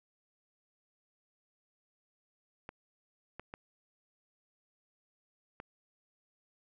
clicks, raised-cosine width 0.5 ms, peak -28 dBFS, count 4, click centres 2.691 / 3.396 / 3.539 / 5.601 s, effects none

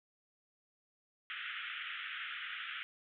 pink band-pass noise, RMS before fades -43 dBFS, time 1.3-2.83 s, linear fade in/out 0 ms, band 1300 to 3400 Hz, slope 96 dB/octave, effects none

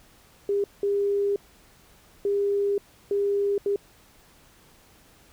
sine tone bursts at uneven times, 402.7 Hz, G4, 47 cents sharp, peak -21 dBFS, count 5, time 0.49-0.64 / 0.83-1.36 / 2.25-2.78 / 3.11-3.58 / 3.66-3.76 s, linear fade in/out 2 ms, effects pink hiss -56 dBFS RMS until 5.32 s

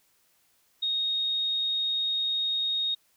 sine tone, 3729 Hz, A#7, in tune, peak -25 dBFS, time 0.82-2.95 s, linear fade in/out 10 ms, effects white hiss -67 dBFS RMS until 3.16 s

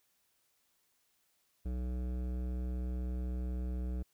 triangle tone with hard clipping, 62 Hz, B1, 7 cents sharp, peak -36 dBFS, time 1.65-4.03 s, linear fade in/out 10 ms, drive 18 dB, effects white hiss -75 dBFS RMS until 4.13 s

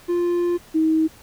triangle / sine tone pair in turn, 349.2 / 317.6 Hz, F4 / D#4, 0 / +36 cents, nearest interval major second, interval 164 cents, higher first, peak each -16 / -15 dBFS, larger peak second, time 0.08-0.58 / 0.74-1.08 s, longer first, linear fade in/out 20 ms, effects pink hiss -48 dBFS RMS until 1.22 s

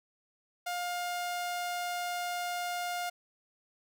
sawtooth tone, 708 Hz, F5, 23 cents sharp, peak -29 dBFS, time 0.66-3.1 s, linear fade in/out 10 ms, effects none

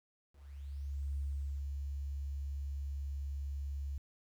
sine tone with ADSR envelope, 70.1 Hz, C#2, 20 cents sharp, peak -33 dBFS, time 0.32-3.98 s, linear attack 850 ms, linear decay 440 ms, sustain -3 dB, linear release 3 ms, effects tanh soft clip ceiling -29 dBFS + 11-bit

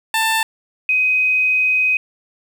15% pulse / sine tone pair in turn, 889 / 2514 Hz, A5 / D#7, +18 / +17 cents, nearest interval octave + tritone, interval 1799 cents, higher second, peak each -9 / -13 dBFS, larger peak first, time 0.14-0.43 / 0.89-1.97 s, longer second, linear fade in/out 2 ms, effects 8-bit

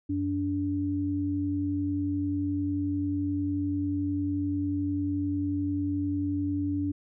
sine tone pair together, 92.5 / 288.8 Hz, F#2 / D4, 0 / -29 cents, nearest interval octave + minor sixth, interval 1971 cents, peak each -32 / -27 dBFS, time 0.09-6.92 s, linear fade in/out 10 ms, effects none

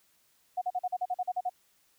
sine tone bursts, 729 Hz, F#5, 26 cents flat, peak -27 dBFS, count 11, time 0.57-1.496 s, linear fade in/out 10 ms, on 46 ms, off 42 ms, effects white hiss -68 dBFS RMS until 1.98 s

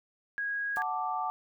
sine tone, 1647 Hz, G#6, 15 cents flat, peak -30 dBFS, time 0.38-0.82 s, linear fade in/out 0 ms
white noise with exponential decay, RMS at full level -45 dBFS, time 0.76-0.84 s, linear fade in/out 1 ms, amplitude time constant 17 ms
sine chord, D major, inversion first, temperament equal, 740 / 880 / 1174.7 Hz, F#5 / A5 / D6, 0 / 0 / 0 cents, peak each -34 dBFS, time 0.77-1.3 s, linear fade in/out 0 ms
effects none

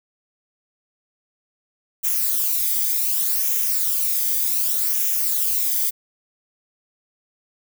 violet noise with flanger, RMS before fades -21 dBFS, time 2.03-5.91 s, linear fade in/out 20 ms, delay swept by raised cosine 0.22 to 0.74 ms, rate 0.66 Hz, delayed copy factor -0.55, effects none

